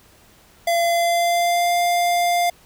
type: tone with pitch glide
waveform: square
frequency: 682 to 699.6 Hz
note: F5 to F5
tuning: -41 to +3 cents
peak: -17 dBFS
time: 0.67-2.5 s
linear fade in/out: 5 ms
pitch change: +44 cents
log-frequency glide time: 0.83-1.74 s
effects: pink hiss -52 dBFS RMS until 2.65 s